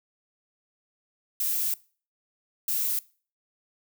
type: noise bursts at uneven times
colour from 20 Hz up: violet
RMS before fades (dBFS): -27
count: 2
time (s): 1.4-1.74 / 2.68-2.99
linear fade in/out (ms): 2
effects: noise-tail reverb RT60 0.4 s tail -22 dB re dry